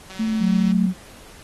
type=click train; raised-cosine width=0.2 ms; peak=-22 dBFS; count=118; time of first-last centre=0.1-0.719 s; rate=189 Hz
type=tone with vibrato; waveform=sine; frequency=220 Hz; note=A3; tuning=in tune; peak=-19 dBFS; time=0.19-0.87 s; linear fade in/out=10 ms; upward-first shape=triangle; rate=4.8 Hz; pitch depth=12 cents each way
type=tone; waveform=sine; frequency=185 Hz; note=F#3; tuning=in tune; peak=-17 dBFS; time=0.39-0.94 s; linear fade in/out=50 ms
effects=pink hiss -45 dBFS RMS until 1.43 s + AAC 32 kbps